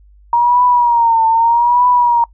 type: tone with vibrato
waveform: sine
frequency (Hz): 942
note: A#5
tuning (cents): +18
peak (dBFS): -8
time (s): 0.33-2.24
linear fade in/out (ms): 2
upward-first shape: triangle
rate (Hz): 0.81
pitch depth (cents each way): 90
effects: noise-tail reverb RT60 0.1 s tail -23 dB re dry + added 50 Hz sine -42 dBFS peak until 2.33 s